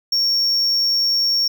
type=tone; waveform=triangle; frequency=5510 Hz; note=F8; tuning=24 cents flat; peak=-14 dBFS; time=0.12-1.48 s; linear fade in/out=5 ms; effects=none